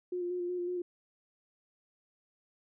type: tone with vibrato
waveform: sine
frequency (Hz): 355.6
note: F4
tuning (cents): +31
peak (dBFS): -32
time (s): 0.12-0.82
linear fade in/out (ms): 5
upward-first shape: square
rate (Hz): 5.4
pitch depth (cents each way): 20
effects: none